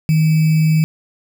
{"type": "tone with sample-and-hold", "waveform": "sine", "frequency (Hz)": 157.7, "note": "D#3", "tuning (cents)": 24, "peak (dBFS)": -10, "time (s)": [0.09, 0.84], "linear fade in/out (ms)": 0, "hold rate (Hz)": 2450, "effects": []}